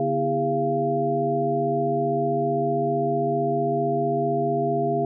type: tone cluster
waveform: sine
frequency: 142.1 / 244.5 / 328.9 / 404.4 / 689 Hz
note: C#3 / B3 / E4 / G#4 / F5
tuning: +43 / -17 / -4 / -46 / -24 cents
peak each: -29 / -30 / -31 / -25 / -24 dBFS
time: 0-5.05 s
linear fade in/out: 2 ms
effects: none